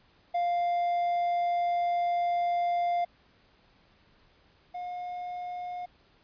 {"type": "tone pair in turn", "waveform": "triangle", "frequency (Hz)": [698.5, 715.7], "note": ["F5", "F5"], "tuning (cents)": [0, 42], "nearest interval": "unison", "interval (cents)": 42, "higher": "second", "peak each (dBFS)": [-23, -32], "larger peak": "first", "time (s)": [[0.34, 3.05], [4.74, 5.86]], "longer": "first", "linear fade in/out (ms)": 10, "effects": ["pink hiss -63 dBFS RMS until 6.23 s", "resampled to 11025 Hz"]}